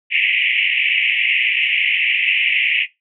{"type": "band-pass noise", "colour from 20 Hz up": "white", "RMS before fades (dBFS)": -17, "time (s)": [0.1, 2.87], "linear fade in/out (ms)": 50, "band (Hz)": [2000, 2900], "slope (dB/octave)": 96, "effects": ["noise-tail reverb RT60 0.2 s tail -19 dB re dry"]}